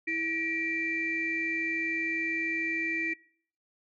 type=tone cluster; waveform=sine; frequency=326.2 / 1918 / 2351 Hz; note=E4 / A#6 / D7; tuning=-18 / +49 / +1 cents; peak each=-35 / -32 / -31 dBFS; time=0.07-3.14 s; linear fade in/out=10 ms; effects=noise-tail reverb RT60 0.6 s tail -24 dB re dry + tanh soft clip ceiling -19 dBFS